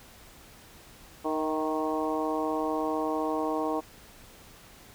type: harmonic tone with a mistuned harmonic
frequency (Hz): 155.56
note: D#3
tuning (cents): 0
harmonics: 2 / 3 / 4 / 5 / 6 / 7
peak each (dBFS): -31 / -33 / -34 / -35 / -36 / -36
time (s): 1.24-3.81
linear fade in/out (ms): 20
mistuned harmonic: 4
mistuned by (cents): +32
effects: pink hiss -52 dBFS RMS until 4.94 s